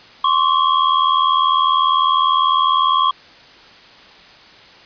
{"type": "ring-modulated tone", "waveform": "square", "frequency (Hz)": 1093, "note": "C#6", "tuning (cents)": -25, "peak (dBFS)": -10, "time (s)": [0.24, 3.11], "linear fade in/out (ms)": 5, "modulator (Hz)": 40, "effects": ["white hiss -43 dBFS RMS until 4.85 s", "resampled to 11025 Hz"]}